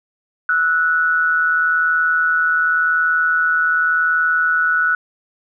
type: tone pair together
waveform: sine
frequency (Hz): 1314 / 1474.9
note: E6 / F#6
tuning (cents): -6 / -6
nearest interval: major second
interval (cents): 200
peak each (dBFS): -21 / -14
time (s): 0.49-4.95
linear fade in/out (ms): 2
effects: none